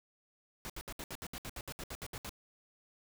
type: noise bursts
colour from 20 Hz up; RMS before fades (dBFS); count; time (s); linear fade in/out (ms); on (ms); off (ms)
pink; -43; 15; 0.65-2.293; 0; 47; 67
effects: none